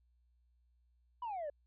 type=exponential sweep; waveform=sine; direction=down; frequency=1006 to 560 Hz; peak=-36 dBFS; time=1.22-1.5 s; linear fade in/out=5 ms; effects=tanh soft clip ceiling -36 dBFS + added 60 Hz sine -69 dBFS peak until 1.66 s